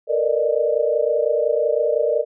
sine tone cluster, 453.3 / 479.1 / 586 / 616 Hz, A#4 / A#4 / D5 / D#5, -48 / +47 / -4 / -17 cents, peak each -22 dBFS, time 0.07-2.25 s, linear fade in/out 50 ms, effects none

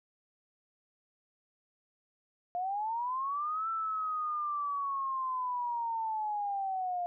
sine linear two-way sweep, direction up then down, 698.5 to 1337 to 698.5 Hz, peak -31 dBFS, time 2.55-7.06 s, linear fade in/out 0 ms, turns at 3.69 s, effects none

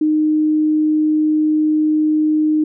sine tone, 307.6 Hz, D#4, 20 cents flat, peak -12 dBFS, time 0.01-2.64 s, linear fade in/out 5 ms, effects none

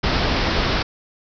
pink low-pass noise, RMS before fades -20 dBFS, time 0.03-0.83 s, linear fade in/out 10 ms, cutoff 5400 Hz, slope 96 dB/octave, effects none

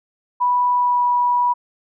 sine tone with pitch glide, 984 to 975.5 Hz, B5 to B5, -7 to -22 cents, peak -14 dBFS, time 0.4-1.54 s, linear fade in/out 20 ms, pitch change -15 cents, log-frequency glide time 0.71-1.04 s, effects none

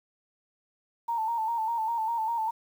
sine tone with vibrato, 906 Hz, A#5, 50 cents flat, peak -26 dBFS, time 1.08-2.51 s, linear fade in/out 10 ms, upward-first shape square, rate 5 Hz, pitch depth 50 cents each way, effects 9-bit

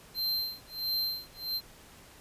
square tone with tremolo, 4136 Hz, C8, 21 cents flat, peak -28 dBFS, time 0.14-1.61 s, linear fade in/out 50 ms, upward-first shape sine, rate 1.5 Hz, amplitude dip 100%, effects pink hiss -54 dBFS RMS until 2.2 s + resampled to 32000 Hz

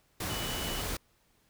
sine tone in noise, 2964 Hz, F#7, 2 cents sharp, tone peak -40 dBFS, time 0.3-0.82 s, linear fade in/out 5 ms, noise pink, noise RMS -35 dBFS, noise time 0.2-0.97 s, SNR -8 dB, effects pink hiss -69 dBFS RMS until 1.49 s

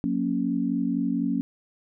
sine chord, F# major, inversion none, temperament equal with one note detuned, 181.5 / 233.1 / 277.2 Hz, F#3 / A#3 / C#4, -33 / 0 / 0 cents, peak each -29 / -27 / -26 dBFS, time 0.04-1.41 s, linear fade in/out 0 ms, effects none

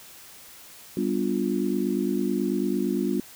sine chord, G dominant seventh, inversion none, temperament just, 196 / 245 / 294 / 352.8 Hz, G3 / B3 / D4 / F4, 0 / -14 / +2 / +18 cents, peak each -28 / -28 / -29 / -28 dBFS, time 0.97-3.2 s, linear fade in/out 2 ms, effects white hiss -47 dBFS RMS until 3.35 s

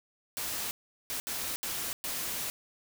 white noise bursts at uneven times, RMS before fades -35 dBFS, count 5, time 0.37-0.71 / 1.1-1.2 / 1.27-1.56 / 1.63-1.93 / 2.04-2.5 s, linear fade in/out 0 ms, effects none

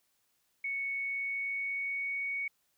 sine tone with pitch glide, 2217 to 2232 Hz, C#7 to C#7, 0 to +11 cents, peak -32 dBFS, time 0.64-2.48 s, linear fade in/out 5 ms, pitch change +11 cents, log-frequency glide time 0.92-2.22 s, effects white hiss -75 dBFS RMS until 2.77 s

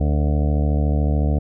harmonic tone, 73.8 Hz, D2, 9 cents sharp, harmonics 1 / 2 / 3 / 4 / 6 / 7 / 8 / 9 / 10, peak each -17 / -23 / -27 / -29 / -33 / -34 / -35 / -36 / -37 dBFS, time 0-1.39 s, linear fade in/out 10 ms, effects none

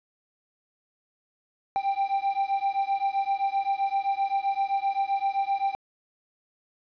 triangle beating tone pair, 784 / 791.7 Hz, G5 / G5, 0 / +17 cents, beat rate 7.7 Hz, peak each -25 dBFS, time 1.76-5.75 s, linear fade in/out 0 ms, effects resampled to 11025 Hz + 9-bit

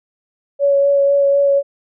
sine tone with vibrato, 561 Hz, C#5, 21 cents sharp, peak -10 dBFS, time 0.59-1.63 s, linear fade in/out 50 ms, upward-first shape sine, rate 4 Hz, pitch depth 12 cents each way, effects none

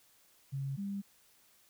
sine tone pair in turn, 136.9 / 199.05 Hz, C#3 / G3, -21 / +27 cents, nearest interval tritone, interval 648 cents, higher second, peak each -34 / -35 dBFS, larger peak first, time 0.52-0.77 / 0.77-1.02 s, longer neither, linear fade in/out 20 ms, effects white hiss -66 dBFS RMS until 1.69 s

